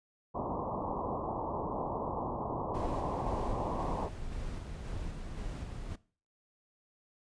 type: low-pass noise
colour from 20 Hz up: white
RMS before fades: -36 dBFS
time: 0.34-4.09 s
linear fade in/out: 20 ms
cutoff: 1100 Hz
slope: 96 dB/octave
type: noise with tremolo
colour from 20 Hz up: brown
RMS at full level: -38 dBFS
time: 2.74-5.96 s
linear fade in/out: 10 ms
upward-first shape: square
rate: 1.9 Hz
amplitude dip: 25%
effects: noise-tail reverb RT60 0.4 s tail -20 dB re dry + resampled to 22050 Hz